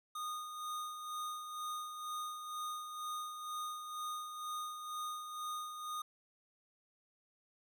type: tone with tremolo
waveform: square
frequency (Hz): 1231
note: D#6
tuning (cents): -19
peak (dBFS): -39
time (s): 0.15-6.02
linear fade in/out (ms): 5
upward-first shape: sine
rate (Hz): 2.1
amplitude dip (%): 50
effects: none